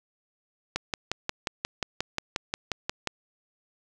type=click train; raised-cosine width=0.2 ms; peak=-10 dBFS; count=14; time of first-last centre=0.76-3.073 s; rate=5.62 Hz; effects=none